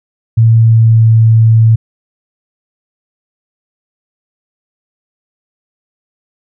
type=tone with pitch glide; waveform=sine; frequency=113.6 to 112.49 Hz; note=A#2 to A2; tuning=-44 to +39 cents; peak=-3 dBFS; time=0.37-1.76 s; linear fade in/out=10 ms; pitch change=-17 cents; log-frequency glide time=0.58-1.08 s; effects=none